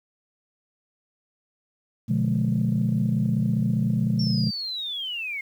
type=chord; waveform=sine; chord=B diminished seventh; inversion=none; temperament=just; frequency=123.47 / 148.16 / 177.8 / 213.4 Hz; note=B2 / D3 / F3 / Ab3; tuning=0 / +16 / +31 / +47 cents; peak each=-24 / -27 / -26 / -24 dBFS; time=2.08-4.51 s; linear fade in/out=20 ms
type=linear sweep; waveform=sine; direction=down; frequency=5500 to 2117 Hz; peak=-28 dBFS; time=4.19-5.41 s; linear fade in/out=5 ms
effects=tanh soft clip ceiling -13 dBFS + 9-bit